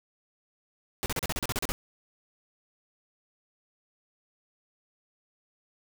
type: noise bursts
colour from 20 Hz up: pink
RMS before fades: -30 dBFS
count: 11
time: 1.03-1.72 s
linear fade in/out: 0 ms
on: 30 ms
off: 36 ms
effects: none